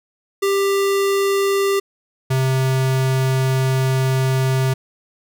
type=tone pair in turn; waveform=square; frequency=395.2 / 131.62 Hz; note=G4 / C3; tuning=+14 / +11 cents; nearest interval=octave + perfect fifth; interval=1903 cents; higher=first; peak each=-16 dBFS; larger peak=neither; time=0.42-1.8 / 2.3-4.74 s; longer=second; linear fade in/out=10 ms; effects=none